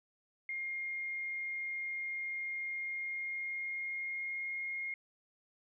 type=tone with pitch glide; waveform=sine; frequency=2127 to 2141 Hz; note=C7 to C7; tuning=+28 to +39 cents; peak=-36 dBFS; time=0.49-4.94 s; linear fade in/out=2 ms; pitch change=+11 cents; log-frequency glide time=2.67-4.54 s; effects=none